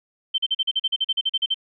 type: tone bursts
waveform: sine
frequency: 3108 Hz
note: G7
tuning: 16 cents flat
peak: -18 dBFS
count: 15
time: 0.34-1.544 s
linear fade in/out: 10 ms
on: 42 ms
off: 41 ms
effects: none